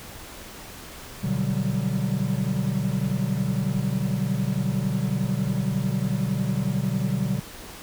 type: chord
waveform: triangle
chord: G major seventh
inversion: first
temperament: equal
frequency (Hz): 123.47 / 146.83 / 185 / 196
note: B2 / D3 / F#3 / G3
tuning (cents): 0 / 0 / 0 / 0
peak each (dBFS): -26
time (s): 1.23-7.4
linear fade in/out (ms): 10
effects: pink hiss -41 dBFS RMS until 7.82 s